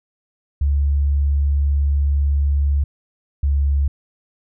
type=tone pair in turn; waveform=sine; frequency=71 / 70.35 Hz; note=C#2 / C#2; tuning=+42 / +26 cents; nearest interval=unison; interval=16 cents; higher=first; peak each=-14 dBFS; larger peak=neither; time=0.61-2.84 / 3.43-3.88 s; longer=first; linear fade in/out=5 ms; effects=none